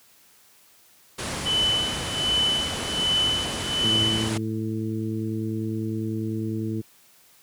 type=low-pass noise; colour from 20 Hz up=pink; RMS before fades=-30 dBFS; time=1.18-4.38 s; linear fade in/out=10 ms; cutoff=11000 Hz; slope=96 dB/octave
type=tone with tremolo; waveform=sine; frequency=3010 Hz; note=F#7; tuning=29 cents sharp; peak=-19 dBFS; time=1.45-4.3 s; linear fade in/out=20 ms; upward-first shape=sine; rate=1.3 Hz; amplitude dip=85%
type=harmonic tone; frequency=110 Hz; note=A2; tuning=in tune; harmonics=1 / 2 / 3 / 4; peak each=-29 / -30 / -30 / -39 dBFS; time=3.83-6.82 s; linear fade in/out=20 ms
effects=white hiss -56 dBFS RMS until 7.42 s + high-pass 60 Hz 12 dB/octave